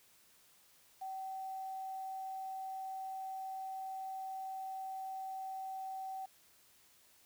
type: tone with quantisation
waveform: sine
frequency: 765 Hz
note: G5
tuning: 42 cents flat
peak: -40 dBFS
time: 1.01-6.26 s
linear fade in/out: 10 ms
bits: 10
effects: white hiss -66 dBFS RMS until 7.25 s